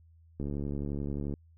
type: click train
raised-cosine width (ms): 3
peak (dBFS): -23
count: 68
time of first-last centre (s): 0.4-1.338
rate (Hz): 71.4
effects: added 82 Hz sine -56 dBFS peak until 1.57 s